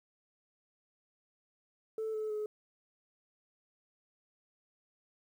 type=tone with pitch steps; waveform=sine; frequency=440 / 432.2 / 424.5 Hz; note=A4 / A4 / G#4; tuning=0 / -31 / +38 cents; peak=-32 dBFS; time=1.98-2.46 s; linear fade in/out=2 ms; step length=160 ms; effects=tanh soft clip ceiling -31 dBFS + 11-bit